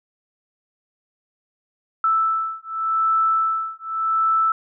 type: beating tone pair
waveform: sine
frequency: 1318.5 / 1319.36 Hz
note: E6 / E6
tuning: 0 / +1 cents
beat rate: 0.86 Hz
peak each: -21 dBFS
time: 2.04-4.52 s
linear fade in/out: 2 ms
effects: none